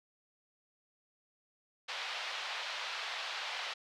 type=band-pass noise; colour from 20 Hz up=white; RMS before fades=-40 dBFS; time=1.88-3.74 s; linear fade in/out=10 ms; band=630 to 4100 Hz; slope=24 dB/octave; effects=none